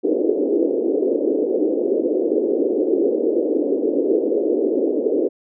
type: band-pass noise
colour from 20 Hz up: white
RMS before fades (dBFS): -19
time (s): 0.03-5.29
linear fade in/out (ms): 20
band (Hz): 280 to 490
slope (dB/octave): 48
effects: none